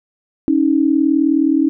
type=tone pair together; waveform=sine; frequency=277.2 / 316.5 Hz; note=C#4 / D#4; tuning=0 / +30 cents; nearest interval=major second; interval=230 cents; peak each=-14 dBFS; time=0.48-1.69 s; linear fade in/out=0 ms; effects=none